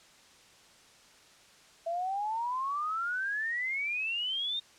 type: exponential sweep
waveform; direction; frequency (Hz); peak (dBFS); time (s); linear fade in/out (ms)
sine; up; 659.3 to 3698; -30; 1.86-4.6; 10
effects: white hiss -58 dBFS RMS until 4.78 s + low-pass 7000 Hz 12 dB/octave